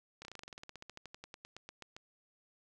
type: slowing click train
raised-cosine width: 0.2 ms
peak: -30 dBFS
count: 25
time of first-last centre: 0.22-1.965 s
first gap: 30 ms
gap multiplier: 1.07
effects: none